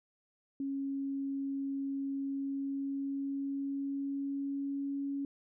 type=tone with pitch glide; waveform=sine; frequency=274.8 to 279 Hz; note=C#4 to C#4; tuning=-15 to +11 cents; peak=-33 dBFS; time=0.6-5.25 s; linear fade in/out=2 ms; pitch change=+26 cents; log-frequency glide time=2.19-5.02 s; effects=none